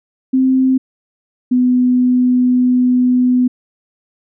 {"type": "tone pair in turn", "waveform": "sine", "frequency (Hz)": [261.1, 250.1], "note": ["C4", "B3"], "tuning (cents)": [-3, 22], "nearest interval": "minor second", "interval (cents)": 75, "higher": "first", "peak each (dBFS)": -9, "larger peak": "neither", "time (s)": [[0.33, 0.78], [1.51, 3.48]], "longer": "second", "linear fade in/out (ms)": 10, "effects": []}